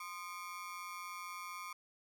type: ring-modulated tone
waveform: 30% pulse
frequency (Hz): 1137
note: C#6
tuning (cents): +44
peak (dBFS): -38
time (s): 0-1.73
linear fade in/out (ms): 5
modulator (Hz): 92
effects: none